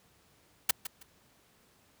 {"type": "noise with echo", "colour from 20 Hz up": "white", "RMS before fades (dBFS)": -24, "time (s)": [0.69, 0.71], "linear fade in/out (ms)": 5, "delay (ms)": 160, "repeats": 2, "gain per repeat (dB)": -13, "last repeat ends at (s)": 1.03, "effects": ["pink hiss -65 dBFS RMS until 2 s", "high-pass 60 Hz 12 dB/octave"]}